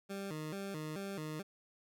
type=tone with vibrato; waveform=20% pulse; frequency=174.61 Hz; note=F3; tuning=in tune; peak=-35 dBFS; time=0.09-1.43 s; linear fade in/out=20 ms; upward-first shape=square; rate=2.3 Hz; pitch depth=210 cents each way; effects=none